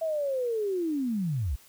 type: linear sweep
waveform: sine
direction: down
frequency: 659.3 to 54.6 Hz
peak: -26 dBFS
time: 0.01-1.56 s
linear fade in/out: 10 ms
effects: white hiss -56 dBFS RMS until 1.68 s